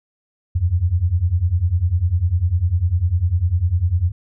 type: beating tone pair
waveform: sine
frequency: 81.8 / 91.8 Hz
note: E2 / F#2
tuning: -13 / -13 cents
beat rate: 10 Hz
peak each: -19 / -17 dBFS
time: 0.55-4.12 s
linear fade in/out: 10 ms
effects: none